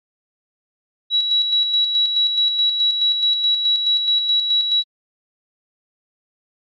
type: tone with tremolo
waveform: sine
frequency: 3900 Hz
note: B7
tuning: 23 cents flat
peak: -13 dBFS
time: 1.1-4.84 s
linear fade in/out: 50 ms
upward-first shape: square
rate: 4.7 Hz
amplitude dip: 45%
effects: MP3 32 kbps